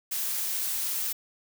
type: noise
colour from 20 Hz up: blue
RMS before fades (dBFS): -30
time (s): 0.11-1.13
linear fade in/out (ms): 10
effects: none